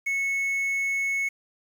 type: tone with quantisation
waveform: triangle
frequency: 2200 Hz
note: C#7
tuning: 14 cents flat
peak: -22 dBFS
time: 0.06-1.29 s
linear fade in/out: 10 ms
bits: 8
effects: none